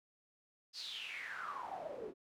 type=noise with band-pass filter sweep; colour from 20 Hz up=pink; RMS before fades=-45 dBFS; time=0.73-2.14 s; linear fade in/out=50 ms; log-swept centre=4900 to 370 Hz; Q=8.6; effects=none